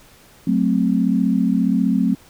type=chord; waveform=sine; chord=F# diminished; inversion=none; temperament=equal; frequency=185 / 220 / 261.6 Hz; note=F#3 / A3 / C4; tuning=0 / 0 / 0 cents; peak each=-19 dBFS; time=0.47-2.15 s; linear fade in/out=5 ms; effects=pink hiss -49 dBFS RMS until 2.29 s